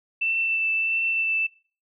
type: tone with vibrato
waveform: sine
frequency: 2664 Hz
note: E7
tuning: 18 cents sharp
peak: -21 dBFS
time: 0.21-1.47 s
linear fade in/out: 10 ms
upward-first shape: triangle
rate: 1.5 Hz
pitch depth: 14 cents each way
effects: noise-tail reverb RT60 0.4 s tail -21 dB re dry